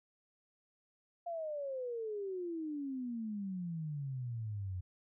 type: exponential sweep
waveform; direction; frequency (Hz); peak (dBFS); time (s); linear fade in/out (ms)
sine; down; 698.5 to 89.1; -37; 1.26-4.81; 10
effects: none